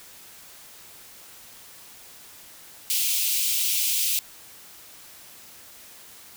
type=high-pass noise; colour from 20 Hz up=white; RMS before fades=-24 dBFS; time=2.9-4.19 s; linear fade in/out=0 ms; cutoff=2400 Hz; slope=48 dB/octave; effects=white hiss -47 dBFS RMS until 6.36 s